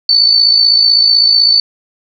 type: tone with amplitude modulation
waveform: sine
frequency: 4504 Hz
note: C#8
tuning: 27 cents sharp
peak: -3 dBFS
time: 0.09-1.6 s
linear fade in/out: 2 ms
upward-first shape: sine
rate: 55.9 Hz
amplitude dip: 60%
effects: none